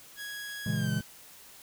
sawtooth tone with pitch glide, 1661.2 to 1532.2 Hz, G#6 to G6, 0 to -40 cents, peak -34 dBFS, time 0.16-1.03 s, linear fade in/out 50 ms, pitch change -140 cents, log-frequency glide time 0.72-0.92 s
triangle chord, A# half-diminished seventh, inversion none, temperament equal with one note detuned, 116.54 / 139.15 / 164.81 / 207.7 Hz, A#2 / C#3 / E3 / G#3, 0 / +7 / 0 / 0 cents, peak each -31 dBFS, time 0.66-1.01 s, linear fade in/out 5 ms
effects white hiss -52 dBFS RMS until 1.62 s

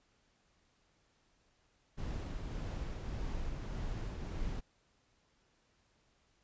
brown noise with tremolo, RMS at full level -38 dBFS, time 1.97-4.61 s, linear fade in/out 20 ms, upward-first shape triangle, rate 1.7 Hz, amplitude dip 30%, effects pink hiss -73 dBFS RMS until 6.43 s + resampled to 16000 Hz

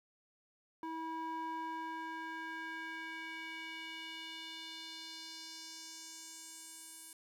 square tone with band-pass filter sweep, 323.8 Hz, E4, 31 cents flat, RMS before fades -45 dBFS, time 0.83-7.13 s, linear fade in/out 2 ms, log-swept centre 760 to 9900 Hz, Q 2.3, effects 12-bit

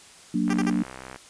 sine chord, Gb augmented, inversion none, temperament equal, 185 / 233.1 / 293.7 Hz, Gb3 / Bb3 / D4, 0 / 0 / 0 cents, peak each -26 / -25 / -26 dBFS, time 0.34-0.83 s, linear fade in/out 5 ms
click train, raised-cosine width 0.5 ms, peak -23 dBFS, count 45, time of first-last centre 0.48-1.16 s, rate 64.7 Hz
10% pulse tone bursts, 394.1 Hz, G4, 9 cents sharp, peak -19 dBFS, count 3, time 0.5-0.7 s, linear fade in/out 2 ms, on 34 ms, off 49 ms
effects white hiss -49 dBFS RMS until 1.29 s + resampled to 22050 Hz

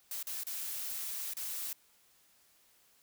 blue noise with dropouts, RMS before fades -39 dBFS, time 0.11-1.73 s, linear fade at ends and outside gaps 2 ms, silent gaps 0.228-0.269 / 0.435-0.468 / 1.336-1.368 s, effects white hiss -67 dBFS RMS until 3.02 s

